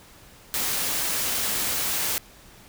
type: noise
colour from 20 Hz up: white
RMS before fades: -26 dBFS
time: 0.54-2.18 s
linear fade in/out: 0 ms
effects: pink hiss -50 dBFS RMS until 2.68 s